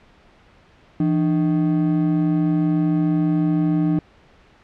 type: ring-modulated tone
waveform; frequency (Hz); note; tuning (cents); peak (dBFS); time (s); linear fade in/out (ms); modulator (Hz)
triangle; 234.5; A#3; +11; -11; 1-3.99; 2; 66.8
effects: pink hiss -52 dBFS RMS until 4.63 s + low-pass 3000 Hz 12 dB/octave